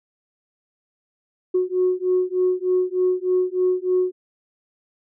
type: beating tone pair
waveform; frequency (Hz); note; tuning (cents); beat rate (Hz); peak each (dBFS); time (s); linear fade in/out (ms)
sine; 364.8 / 368.1; F#4 / F#4; -24 / -9; 3.3; -20; 1.54-4.12; 10
effects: tanh soft clip ceiling -11 dBFS